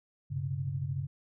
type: tone cluster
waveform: sine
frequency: 96.9 / 125.6 / 138.7 Hz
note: G2 / B2 / C#3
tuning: -20 / +30 / +1 cents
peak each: -37 / -39 / -33 dBFS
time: 0.3-1.07 s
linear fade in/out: 20 ms
effects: none